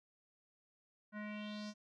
square tone with low-pass filter sweep, 210 Hz, G#3, 19 cents sharp, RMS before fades -45 dBFS, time 1.12-1.74 s, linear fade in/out 50 ms, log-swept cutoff 1600 to 5900 Hz, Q 3.8, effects none

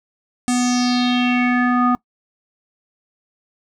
square tone with low-pass filter sweep, 246.9 Hz, B3, in tune, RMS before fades -17 dBFS, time 0.48-1.95 s, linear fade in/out 0 ms, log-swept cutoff 8400 to 1100 Hz, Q 4.6, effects noise-tail reverb RT60 0.1 s tail -23 dB re dry

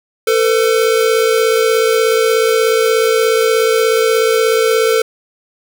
square tone pair together, 447.3 / 504 Hz, A4 / B4, +28 / +35 cents, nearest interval major second, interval 207 cents, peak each -12 / -17 dBFS, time 0.27-5.02 s, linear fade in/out 5 ms, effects none

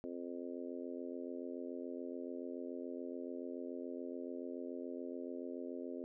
harmonic tone, 87 Hz, F2, 6 cents flat, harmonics 3 / 4 / 5 / 6 / 7, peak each -45 / -47 / -49 / -51 / -52 dBFS, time 0.04-6.04 s, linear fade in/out 0 ms, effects none

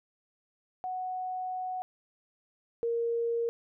sine tone pair in turn, 740 / 466.2 Hz, F#5 / A#4, 0 / 0 cents, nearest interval minor sixth, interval 800 cents, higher first, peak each -32 / -27 dBFS, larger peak second, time 0.84-1.82 / 2.83-3.49 s, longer first, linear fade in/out 0 ms, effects none

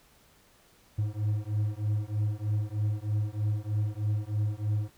triangle beating tone pair, 103.83 / 107.03 Hz, G#2 / A2, 0 / -47 cents, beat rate 3.2 Hz, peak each -28 dBFS, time 0.98-4.9 s, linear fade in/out 10 ms, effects pink hiss -61 dBFS RMS until 4.97 s

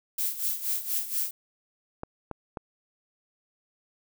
violet noise with tremolo, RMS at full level -27 dBFS, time 0.18-1.31 s, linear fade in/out 5 ms, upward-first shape sine, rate 4.2 Hz, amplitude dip 75%
clicks, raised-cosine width 1 ms, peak -20 dBFS, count 3, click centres 2.034 / 2.313 / 2.572 s
effects none

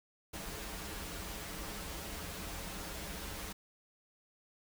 pink noise with comb filter, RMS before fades -43 dBFS, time 0.33-3.53 s, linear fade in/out 10 ms, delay 8.1 ms, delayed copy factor -0.8, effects none

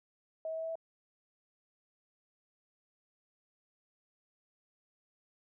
sine tone with pitch steps, 640 / 643.7 / 647.4 / 651.2 / 655 Hz, D#5 / E5 / E5 / E5 / E5, +49 / -41 / -31 / -21 / -11 cents, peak -35 dBFS, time 0.45-0.755 s, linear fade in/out 2 ms, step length 61 ms, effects none

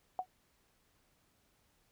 sine tone with exponential decay, 740 Hz, F#5, in tune, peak -28 dBFS, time 0.19-0.26 s, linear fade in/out 1 ms, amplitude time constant 15 ms, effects pink hiss -73 dBFS RMS until 1.91 s

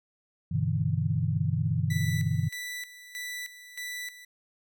sine chord, E minor seventh, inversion first, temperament equal with one note detuned, 98 / 123.47 / 146.83 / 163.3 Hz, G2 / B2 / D3 / E3, 0 / 0 / 0 / -16 cents, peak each -30 dBFS, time 0.51-2.49 s, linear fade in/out 10 ms
sawtooth tone with tremolo, 1975.5 Hz, B6, in tune, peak -31 dBFS, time 1.9-4.25 s, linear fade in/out 5 ms, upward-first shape square, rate 1.6 Hz, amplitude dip 75%
effects none

